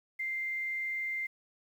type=tone with quantisation; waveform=sine; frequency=2093 Hz; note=C7; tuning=in tune; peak=-32 dBFS; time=0.19-1.27 s; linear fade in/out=10 ms; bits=10; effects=none